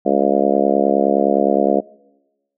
harmonic tone, 69.7 Hz, C#2, 10 cents sharp, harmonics 3 / 4 / 5 / 6 / 7 / 8 / 9 / 10, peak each -21 / -21 / -21 / -21 / -21 / -21 / -21 / -21 dBFS, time 0.05-1.81 s, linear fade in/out 20 ms, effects noise-tail reverb RT60 1.0 s tail -23 dB re dry

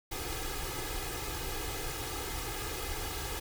pink noise with comb filter, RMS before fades -37 dBFS, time 0.11-3.4 s, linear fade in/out 10 ms, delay 2.4 ms, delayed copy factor +0.85, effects none

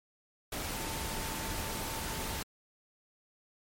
sine tone in noise, 892 Hz, A5, 23 cents sharp, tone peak -45 dBFS, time 0.74-2.38 s, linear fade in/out 5 ms, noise pink, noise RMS -37 dBFS, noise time 0.52-2.43 s, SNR -11 dB, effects MP3 64 kbps

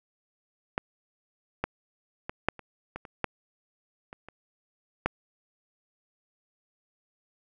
clicks, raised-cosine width 0.5 ms, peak -12 / -12 / -18 / -7 / -28 / -21 / -28 / -11 / -27 / -29 / -9 dBFS, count 11, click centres 0.779 / 1.64 / 2.295 / 2.486 / 2.593 / 2.96 / 3.052 / 3.243 / 4.129 / 4.286 / 5.06 s, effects none

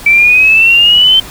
sine exponential sweep, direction up, 2312 to 3112 Hz, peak -3 dBFS, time 0.06-1.2 s, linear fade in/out 5 ms, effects added 50 Hz sine -38 dBFS peak until 1.3 s + pink hiss -29 dBFS RMS until 1.3 s

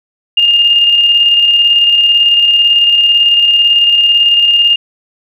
sine tone with tremolo, 2822 Hz, F7, 17 cents sharp, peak -4 dBFS, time 0.37-4.76 s, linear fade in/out 5 ms, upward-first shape square, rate 18 Hz, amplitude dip 30%, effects none

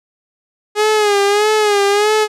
sawtooth tone with vibrato, 415.3 Hz, G#4, in tune, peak -7 dBFS, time 0.75-2.28 s, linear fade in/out 50 ms, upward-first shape sine, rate 1.6 Hz, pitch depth 67 cents each way, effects low-pass 9000 Hz 12 dB/octave

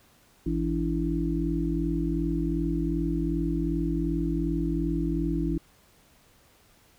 harmonic tone with a mistuned harmonic, 55 Hz, A1, in tune, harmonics 1 / 3 / 5 / 6, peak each -30 / -30 / -30 / -30 dBFS, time 0.46-5.58 s, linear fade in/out 5 ms, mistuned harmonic 5, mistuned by +76 cents, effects pink hiss -60 dBFS RMS until 6.98 s

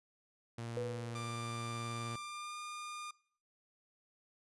sawtooth tone with vibrato, 116.54 Hz, A#2, in tune, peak -37 dBFS, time 0.58-2.16 s, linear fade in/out 5 ms, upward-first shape sine, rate 19 Hz, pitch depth 19 cents each way
sine tone with exponential decay, 489 Hz, B4, 17 cents flat, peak -34 dBFS, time 0.77-1.51 s, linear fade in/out 0 ms, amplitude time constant 160 ms
sawtooth tone with pitch glide, 1185 to 1209.9 Hz, D6 to D#6, +15 to -49 cents, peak -39 dBFS, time 1.15-3.11 s, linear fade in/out 5 ms, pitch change +36 cents, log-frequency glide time 2.15-2.57 s
effects noise-tail reverb RT60 0.6 s tail -23 dB re dry + resampled to 24000 Hz

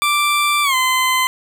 20% pulse tone with pitch glide, 1174.7 to 1028.6 Hz, D6 to C6, 0 to -30 cents, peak -9 dBFS, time 0.02-1.27 s, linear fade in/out 0 ms, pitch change -230 cents, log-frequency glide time 0.63-0.75 s, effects none

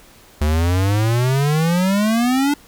square exponential sweep, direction up, 73.1 to 293.7 Hz, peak -15 dBFS, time 0.41-2.54 s, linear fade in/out 5 ms, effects pink hiss -47 dBFS RMS until 2.67 s

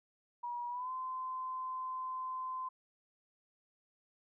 sine tone with pitch glide, 962 to 1031 Hz, B5 to C6, -46 to -26 cents, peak -37 dBFS, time 0.43-2.69 s, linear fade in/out 10 ms, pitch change +120 cents, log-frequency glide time 0.69-0.91 s, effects none

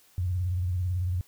sine tone with vibrato, 90.1 Hz, F#2, 45 cents flat, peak -25 dBFS, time 0.18-1.21 s, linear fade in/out 0 ms, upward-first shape square, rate 18 Hz, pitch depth 73 cents each way, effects white hiss -60 dBFS RMS until 1.27 s

